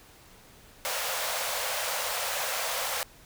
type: high-pass noise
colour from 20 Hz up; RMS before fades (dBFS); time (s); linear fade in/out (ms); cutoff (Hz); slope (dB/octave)
pink; -31; 0.85-3.03; 0; 480; 96
effects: pink hiss -54 dBFS RMS until 3.25 s